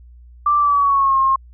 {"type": "tone with pitch glide", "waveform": "sine", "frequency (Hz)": [1174.7, 1071], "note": ["D6", "C6"], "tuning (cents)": [0, 40], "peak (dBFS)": -12, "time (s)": [0.46, 1.36], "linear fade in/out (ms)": 5, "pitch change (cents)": -160, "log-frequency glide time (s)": [0.58, 1.18], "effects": ["added 60 Hz sine -40 dBFS peak until 1.53 s"]}